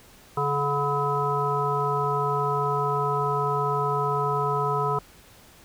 harmonic tone with a mistuned harmonic, 142.5 Hz, C#3, 48 cents sharp, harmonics 1 / 3 / 5 / 7 / 9, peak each -29 / -28 / -32 / -27 / -28 dBFS, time 0.37-4.99 s, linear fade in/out 5 ms, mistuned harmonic 5, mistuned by +34 cents, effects pink hiss -52 dBFS RMS until 5.64 s

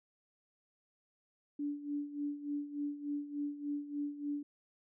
sine tone with tremolo, 290 Hz, D4, 22 cents flat, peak -33 dBFS, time 1.59-4.43 s, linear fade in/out 5 ms, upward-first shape sine, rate 3.4 Hz, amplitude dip 75%, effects none

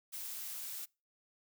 blue noise, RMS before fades -43 dBFS, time 0.12-0.86 s, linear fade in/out 20 ms, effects noise-tail reverb RT60 0.3 s tail -26 dB re dry

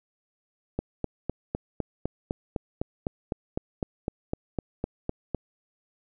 click train, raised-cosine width 2 ms, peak -14 dBFS, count 19, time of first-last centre 0.79-5.347 s, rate 3.95 Hz, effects none

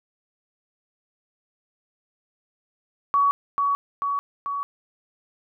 sine tone with echo, 1128 Hz, C#6, 30 cents sharp, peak -16 dBFS, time 3.14-3.31 s, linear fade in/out 0 ms, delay 440 ms, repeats 3, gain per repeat -3 dB, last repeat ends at 4.63 s, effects none

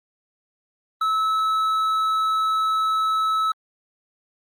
sine tone with hard clipping, 1300 Hz, E6, 24 cents flat, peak -20 dBFS, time 1.01-3.52 s, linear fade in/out 5 ms, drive 5 dB, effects Opus 32 kbps

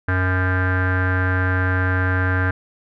square tone with low-pass filter, 92.5 Hz, F#2, in tune, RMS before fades -19 dBFS, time 0.08-2.51 s, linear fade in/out 5 ms, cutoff 1600 Hz, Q 9.1, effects none

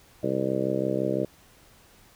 harmonic tone, 65.9 Hz, C2, 13 cents sharp, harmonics 2 / 3 / 4 / 5 / 6 / 7 / 8 / 9, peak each -34 / -32 / -35 / -30 / -32 / -32 / -33 / -31 dBFS, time 0.23-1.25 s, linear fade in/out 5 ms, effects pink hiss -56 dBFS RMS until 2.15 s

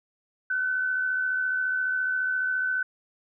sine tone pair together, 1440 / 1514.5 Hz, F#6 / F#6, -47 / +40 cents, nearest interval minor second, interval 87 cents, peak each -36 / -24 dBFS, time 0.5-2.83 s, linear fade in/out 5 ms, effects none

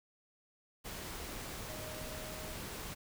sine tone in noise, 622.3 Hz, D#5, in tune, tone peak -49 dBFS, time 1.68-2.55 s, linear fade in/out 20 ms, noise pink, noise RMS -44 dBFS, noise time 0.84-2.95 s, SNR -8 dB, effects none

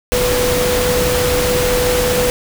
sine tone in noise, 495 Hz, B4, 4 cents sharp, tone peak -15 dBFS, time 0.12-2.3 s, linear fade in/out 0 ms, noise pink, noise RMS -18 dBFS, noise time 0.12-2.3 s, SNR 0 dB, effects none

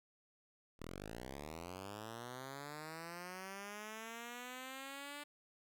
5% pulse linear sweep, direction up, 37.1 to 293.7 Hz, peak -35 dBFS, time 0.79-5.24 s, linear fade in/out 10 ms, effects none

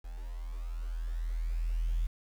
sine tone with level ramp, 41.2 Hz, E1, in tune, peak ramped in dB -38 to -25 dBFS, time 0.04-2.07 s, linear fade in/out 10 ms, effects tanh soft clip ceiling -24 dBFS + 9-bit

